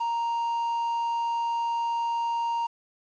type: tone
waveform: triangle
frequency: 932.3 Hz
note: A#5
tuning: in tune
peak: -23 dBFS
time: 0-2.67 s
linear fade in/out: 10 ms
effects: resampled to 16000 Hz + 9-bit